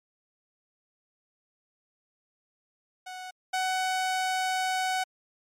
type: tone pair in turn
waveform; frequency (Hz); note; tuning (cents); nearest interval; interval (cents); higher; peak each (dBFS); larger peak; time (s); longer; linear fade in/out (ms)
sawtooth; 740 / 747.7; F#5 / F#5; 0 / +18; unison; 18; second; -34 / -22; second; 3.06-3.31 / 3.53-5.04; second; 10
effects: low-pass 10000 Hz 12 dB/octave + MP3 96 kbps